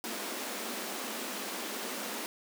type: high-pass noise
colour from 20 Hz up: pink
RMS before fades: -38 dBFS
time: 0.04-2.26 s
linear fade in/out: 0 ms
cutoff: 200 Hz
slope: 96 dB/octave
effects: none